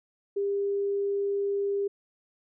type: tone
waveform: sine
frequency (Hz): 400.4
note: G4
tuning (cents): +37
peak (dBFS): -25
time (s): 0.36-1.88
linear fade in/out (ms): 10
effects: none